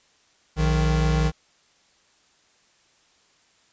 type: tone pair together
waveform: square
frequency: 60.46 / 155.56 Hz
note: B1 / D#3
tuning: -36 / 0 cents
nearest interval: octave + major third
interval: 1636 cents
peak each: -22 dBFS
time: 0.56-1.32 s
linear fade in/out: 50 ms
effects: white hiss -61 dBFS RMS until 3.72 s + resampled to 16000 Hz